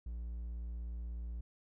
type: tone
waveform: triangle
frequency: 58.27 Hz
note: A#1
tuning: in tune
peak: -37 dBFS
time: 0.06-1.41 s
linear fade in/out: 5 ms
effects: none